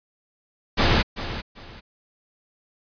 pink noise with echo, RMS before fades -18 dBFS, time 0.77-1.03 s, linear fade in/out 20 ms, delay 390 ms, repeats 2, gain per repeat -12 dB, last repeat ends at 1.81 s, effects resampled to 11025 Hz

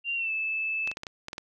sine tone with pitch glide, 2774 to 2623 Hz, F7 to E7, -12 to -9 cents, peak -27 dBFS, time 0.04-0.94 s, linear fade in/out 50 ms, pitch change -97 cents, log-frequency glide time 0.15-0.31 s
clicks, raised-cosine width 0.2 ms, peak -19 dBFS, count 8, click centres 0.875 / 0.915 / 0.971 / 1.034 / 1.068 / 1.284 / 1.331 / 1.381 s
effects none

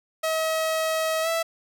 sawtooth tone with pitch glide, 639 to 659.6 Hz, D#5 to E5, +46 to +1 cents, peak -19 dBFS, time 0.23-1.43 s, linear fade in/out 10 ms, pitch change +55 cents, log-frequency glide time 1.22-1.28 s, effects none

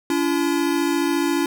square tone pair together, 285.7 / 340 Hz, D4 / F4, -48 / -46 cents, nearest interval minor third, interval 302 cents, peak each -22 dBFS, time 0.1-1.46 s, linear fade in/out 2 ms, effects none

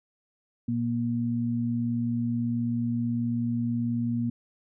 sine tone pair together, 118.5 / 237 Hz, A#2 / A#3, +29 / +29 cents, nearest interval octave, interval 1200 cents, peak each -30 / -26 dBFS, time 0.68-4.3 s, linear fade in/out 5 ms, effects none

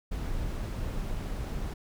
brown noise, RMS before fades -33 dBFS, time 0.11-1.74 s, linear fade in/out 10 ms, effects none

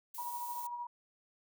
violet noise, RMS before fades -46 dBFS, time 0.14-0.67 s, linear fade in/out 5 ms
sine tone with tremolo, 961 Hz, B5, 48 cents flat, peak -36 dBFS, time 0.18-0.87 s, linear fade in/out 5 ms, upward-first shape triangle, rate 13 Hz, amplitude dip 50%
effects none

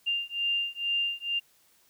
sine beating tone pair, 2794 / 2796.2 Hz, F7 / F7, 0 / +1 cents, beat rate 2.2 Hz, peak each -30 / -30 dBFS, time 0.06-1.4 s, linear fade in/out 20 ms, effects white hiss -64 dBFS RMS until 1.89 s

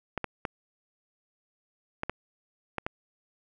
clicks, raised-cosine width 0.5 ms, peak -15 dBFS, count 7, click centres 0.177 / 0.243 / 0.452 / 2.034 / 2.096 / 2.783 / 2.865 s, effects none

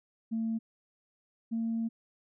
sine tone pair in turn, 225 / 227.5 Hz, A3 / A#3, +39 / -42 cents, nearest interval unison, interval 19 cents, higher second, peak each -28 / -28 dBFS, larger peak neither, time 0.31-0.59 / 1.51-1.89 s, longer second, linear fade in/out 20 ms, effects tanh soft clip ceiling -25 dBFS

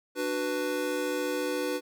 square chord, B minor, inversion first, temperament just, 296.3 / 370.4 / 493.9 Hz, D4 / F#4 / B4, +15 / +2 / 0 cents, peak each -34 / -35 / -32 dBFS, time 0.15-1.81 s, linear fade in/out 50 ms, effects none

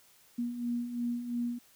sine beating tone pair, 237.2 / 240.1 Hz, A#3 / B3, +30 / -49 cents, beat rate 2.9 Hz, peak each -39 / -32 dBFS, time 0.38-1.59 s, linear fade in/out 10 ms, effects white hiss -62 dBFS RMS until 1.75 s

